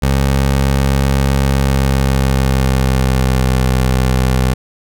20% pulse tone with pitch glide, 67.9 to 64.2 Hz, C#2 to C2, -35 to -32 cents, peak -6 dBFS, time 0.02-4.54 s, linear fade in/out 10 ms, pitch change -97 cents, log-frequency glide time 1.5-3.64 s, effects none

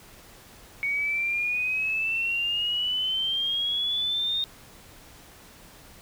sine exponential sweep, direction up, 2229 to 3693 Hz, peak -24 dBFS, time 0.83-4.44 s, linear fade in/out 0 ms, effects pink hiss -50 dBFS RMS until 6.01 s

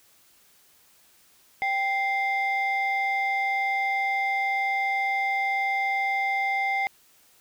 sine tone pair together, 784 / 2093 Hz, G5 / C7, 0 / 0 cents, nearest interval octave + perfect fourth, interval 1700 cents, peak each -24 dBFS, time 1.62-6.87 s, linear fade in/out 0 ms, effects tanh soft clip ceiling -19 dBFS + white hiss -59 dBFS RMS until 7.4 s

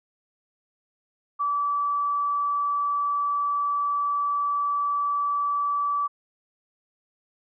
sine tone, 1154 Hz, D6, 31 cents flat, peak -22 dBFS, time 1.39-6.08 s, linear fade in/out 20 ms, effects none

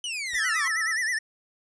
sawtooth exponential sweep, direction down, 3049 to 1046.5 Hz, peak -26 dBFS, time 0.04-0.68 s, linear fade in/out 2 ms
pink noise with exponential decay, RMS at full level -41 dBFS, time 0.33-0.42 s, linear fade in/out 5 ms, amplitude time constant 19 ms
square tone with vibrato, 1864.7 Hz, A#6, in tune, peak -25 dBFS, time 0.34-1.19 s, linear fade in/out 10 ms, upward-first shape sine, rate 9.5 Hz, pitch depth 130 cents each way
sine tone, 1313 Hz, E6, 7 cents flat, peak -34 dBFS, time 0.38-0.96 s, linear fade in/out 50 ms
effects resampled to 22050 Hz

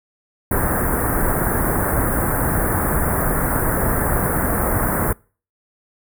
pink band-stop noise, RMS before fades -19 dBFS, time 0.51-5.13 s, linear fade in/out 5 ms, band 1800 to 9500 Hz, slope 48 dB/octave, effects noise-tail reverb RT60 0.4 s tail -26 dB re dry

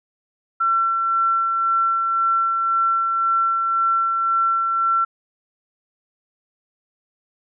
sine tone with tremolo, 1350 Hz, E6, 41 cents sharp, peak -15 dBFS, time 0.6-5.05 s, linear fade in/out 10 ms, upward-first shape sine, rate 1.9 Hz, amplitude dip 30%, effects none

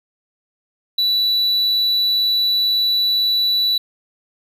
triangle tone, 3951 Hz, B7, in tune, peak -13 dBFS, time 0.98-3.78 s, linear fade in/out 5 ms, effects none

